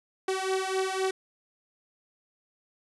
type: beating tone pair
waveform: sawtooth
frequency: 377.8 / 381.7 Hz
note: F#4 / G4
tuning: +36 / -46 cents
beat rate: 3.9 Hz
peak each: -26 dBFS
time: 0.28-1.11 s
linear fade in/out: 5 ms
effects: resampled to 24000 Hz